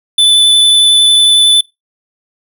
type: tone with vibrato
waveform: square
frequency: 3500 Hz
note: A7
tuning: 10 cents flat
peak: -5 dBFS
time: 0.18-1.61 s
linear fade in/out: 5 ms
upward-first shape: triangle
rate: 11 Hz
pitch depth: 13 cents each way
effects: noise-tail reverb RT60 0.2 s tail -23 dB re dry